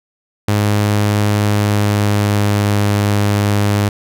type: tone with pitch glide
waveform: sawtooth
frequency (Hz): 103.83 to 102.52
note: G#2 to G#2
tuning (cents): 0 to -22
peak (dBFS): -8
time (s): 0.48-3.89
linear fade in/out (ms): 5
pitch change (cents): -22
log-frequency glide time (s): 1.38-2.8
effects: none